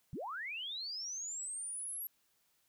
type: linear sweep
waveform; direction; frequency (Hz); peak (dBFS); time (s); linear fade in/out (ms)
sine; up; 102.5 to 11650; -39; 0.13-2.07; 0
effects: white hiss -75 dBFS RMS until 2.68 s